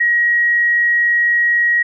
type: tone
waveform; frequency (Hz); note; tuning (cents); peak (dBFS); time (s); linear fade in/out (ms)
sine; 1898; A#6; +31; -11; 0-1.83; 10
effects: none